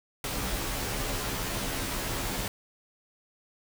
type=noise with comb filter; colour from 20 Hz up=pink; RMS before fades=-32 dBFS; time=0.24-2.48 s; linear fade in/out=2 ms; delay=13 ms; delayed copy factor=-0.75; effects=none